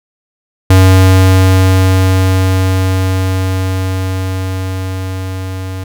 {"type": "tone with level ramp", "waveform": "square", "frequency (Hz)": 94, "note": "F#2", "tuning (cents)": 28, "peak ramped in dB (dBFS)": [-3, -20], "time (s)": [0.7, 5.84], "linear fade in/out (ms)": 5, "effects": []}